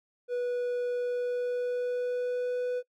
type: tone with pitch glide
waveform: triangle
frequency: 489.5 to 495.5 Hz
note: B4 to B4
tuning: -15 to +6 cents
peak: -26 dBFS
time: 0.28-2.83 s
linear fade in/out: 50 ms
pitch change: +21 cents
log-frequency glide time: 0.9-2.69 s
effects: noise-tail reverb RT60 0.1 s tail -24 dB re dry